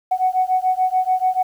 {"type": "beating tone pair", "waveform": "sine", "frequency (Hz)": [740, 746.9], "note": ["F#5", "F#5"], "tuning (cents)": [0, 16], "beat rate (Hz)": 6.9, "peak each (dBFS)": [-18, -18], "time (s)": [0.11, 1.43], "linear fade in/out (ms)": 10, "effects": ["tanh soft clip ceiling -8 dBFS", "8-bit"]}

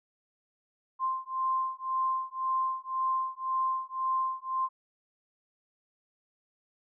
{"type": "beating tone pair", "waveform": "sine", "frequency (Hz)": [1046.5, 1048.4], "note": ["C6", "C6"], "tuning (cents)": [0, 3], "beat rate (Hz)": 1.9, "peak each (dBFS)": -31, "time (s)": [0.99, 4.69], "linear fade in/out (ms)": 50, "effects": []}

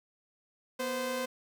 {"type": "tone pair together", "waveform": "sawtooth", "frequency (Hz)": [244, 517.7], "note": ["B3", "C5"], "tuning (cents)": [-21, -18], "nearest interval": "octave + minor second", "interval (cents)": 1303, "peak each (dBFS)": [-34, -29], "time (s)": [0.79, 1.26], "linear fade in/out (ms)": 10, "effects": []}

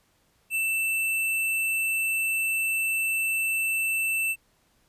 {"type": "tone with sample-and-hold", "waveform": "sine", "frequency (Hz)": 2660, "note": "E7", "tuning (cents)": 15, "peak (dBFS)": -23, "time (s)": [0.5, 4.36], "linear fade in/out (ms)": 50, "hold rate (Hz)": 11025, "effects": ["pink hiss -66 dBFS RMS until 4.88 s", "resampled to 32000 Hz"]}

